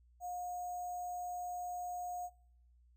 sine tone with sample-and-hold, 715 Hz, F5, 41 cents sharp, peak -39 dBFS, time 0.2-2.3 s, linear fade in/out 50 ms, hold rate 7350 Hz, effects noise-tail reverb RT60 0.7 s tail -24 dB re dry + added 60 Hz sine -63 dBFS peak until 2.96 s

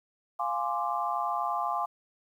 sine chord, D half-diminished seventh, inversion first, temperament equal, 698.5 / 830.6 / 1046.5 / 1174.7 Hz, F5 / Ab5 / C6 / D6, 0 / 0 / 0 / 0 cents, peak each -33 dBFS, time 0.39-1.86 s, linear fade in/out 10 ms, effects 10-bit

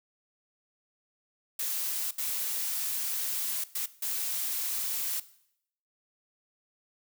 blue noise bursts at uneven times, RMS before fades -32 dBFS, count 4, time 1.59-2.11 / 2.18-3.64 / 3.75-3.86 / 4.02-5.2 s, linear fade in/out 5 ms, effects noise-tail reverb RT60 0.7 s tail -17 dB re dry

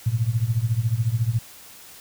sine tone with tremolo, 114.4 Hz, A#2, 32 cents flat, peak -15 dBFS, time 0.06-1.39 s, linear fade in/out 5 ms, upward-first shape triangle, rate 14 Hz, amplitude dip 95%, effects white hiss -45 dBFS RMS until 2 s

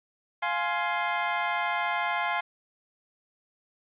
25% pulse chord, F minor, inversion none, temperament just, 698.5 / 838.1 / 1047.7 Hz, F5 / Ab5 / C6, 0 / +16 / +2 cents, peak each -27 dBFS, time 0.42-2.41 s, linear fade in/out 10 ms, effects resampled to 8000 Hz + 9-bit

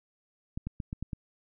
clicks, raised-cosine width 5 ms, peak -22 dBFS, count 6, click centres 0.575 / 0.67 / 0.802 / 0.929 / 1.026 / 1.132 s, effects none

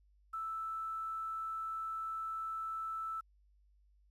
sine tone with quantisation, 1318.5 Hz, E6, in tune, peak -37 dBFS, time 0.33-3.21 s, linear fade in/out 10 ms, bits 11, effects added 50 Hz sine -65 dBFS peak until 4.1 s + resampled to 32000 Hz

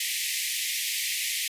pink high-pass noise, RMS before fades -29 dBFS, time 0-1.48 s, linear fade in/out 5 ms, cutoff 1900 Hz, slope 96 dB/octave, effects resampled to 32000 Hz

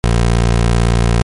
20% pulse tone, 58 Hz, A#1, 8 cents flat, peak -5 dBFS, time 0.04-1.22 s, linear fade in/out 0 ms, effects MP3 48 kbps

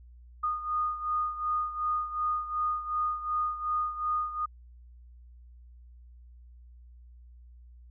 sine beating tone pair, 1229 / 1231.7 Hz, D#6 / D#6, -22 / -18 cents, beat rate 2.7 Hz, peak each -29 / -34 dBFS, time 0.43-4.46 s, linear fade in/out 10 ms, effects added 60 Hz sine -49 dBFS peak until 7.9 s

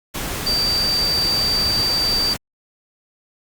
sine tone in noise, 4653 Hz, D8, 17 cents flat, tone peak -17 dBFS, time 0.46-2.34 s, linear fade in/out 10 ms, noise pink, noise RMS -26 dBFS, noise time 0.14-2.37 s, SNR +6 dB, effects Opus 48 kbps

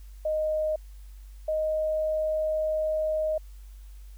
sine tone pair in turn, 620 / 623.2 Hz, D#5 / D#5, -6 / +3 cents, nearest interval unison, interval 9 cents, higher second, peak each -24 dBFS, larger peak neither, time 0.25-0.76 / 1.48-3.38 s, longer second, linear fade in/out 5 ms, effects added 49 Hz sine -42 dBFS peak until 4.17 s + white hiss -62 dBFS RMS until 4.17 s

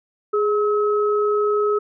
sine tone pair together, 416.4 / 1285 Hz, G#4 / E6, +5 / -45 cents, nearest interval octave + minor sixth, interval 1950 cents, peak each -17 / -23 dBFS, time 0.33-1.79 s, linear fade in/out 10 ms, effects none

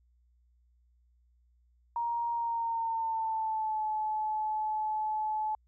sine tone with pitch glide, 939 to 861.1 Hz, A#5 to A5, +12 to -38 cents, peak -29 dBFS, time 1.96-5.55 s, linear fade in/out 2 ms, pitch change -150 cents, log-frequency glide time 2.32-3.83 s, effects added 60 Hz sine -64 dBFS peak until 5.67 s

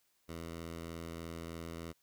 10% pulse tone, 83.2 Hz, E2, 17 cents sharp, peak -34 dBFS, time 0.28-1.93 s, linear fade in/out 20 ms, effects white hiss -75 dBFS RMS until 2.02 s

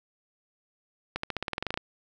accelerating click train, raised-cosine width 0.3 ms, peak -14 dBFS, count 13, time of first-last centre 1.16-1.775 s, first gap 74 ms, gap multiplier 0.93, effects none

